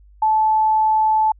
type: tone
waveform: sine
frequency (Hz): 870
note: A5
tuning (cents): -20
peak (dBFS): -13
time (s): 0.22-1.32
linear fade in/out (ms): 5
effects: added 50 Hz sine -45 dBFS peak until 1.39 s